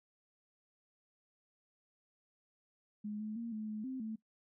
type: tone with pitch steps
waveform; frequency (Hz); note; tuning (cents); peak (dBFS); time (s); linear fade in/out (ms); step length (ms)
sine; 209.9 / 214.7 / 232.2 / 215.7 / 214.1 / 260.9 / 219.8; G#3 / A3 / A#3 / A3 / A3 / C4 / A3; +19 / -42 / -7 / -34 / -47 / -5 / -2; -38; 3.04-4.16; 10; 160
effects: noise-tail reverb RT60 0.1 s tail -19 dB re dry